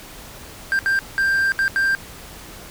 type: tone bursts at uneven times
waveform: triangle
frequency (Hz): 1582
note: G6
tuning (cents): +15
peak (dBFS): -14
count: 5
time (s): 0.72-0.79 / 0.86-0.99 / 1.18-1.52 / 1.59-1.68 / 1.76-1.95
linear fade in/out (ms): 0
effects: pink hiss -39 dBFS RMS until 2.7 s